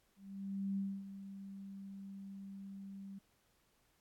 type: tone with ADSR envelope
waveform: sine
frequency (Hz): 196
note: G3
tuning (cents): 0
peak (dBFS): -34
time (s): 0.16-3.19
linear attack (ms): 610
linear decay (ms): 260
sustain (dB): -12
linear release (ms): 9
effects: pink hiss -75 dBFS RMS until 4 s + AAC 64 kbps